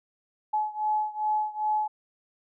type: beating tone pair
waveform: sine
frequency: 852 / 854.5 Hz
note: G#5 / G#5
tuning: +44 / +49 cents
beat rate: 2.5 Hz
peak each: -27 / -29 dBFS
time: 0.53-1.88 s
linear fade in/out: 10 ms
effects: none